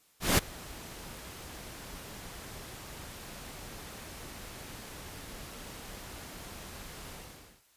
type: noise with ADSR envelope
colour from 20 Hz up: pink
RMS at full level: -22 dBFS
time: 0.2-7.63 s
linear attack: 180 ms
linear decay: 15 ms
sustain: -23 dB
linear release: 530 ms
effects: white hiss -66 dBFS RMS until 7.76 s + resampled to 32000 Hz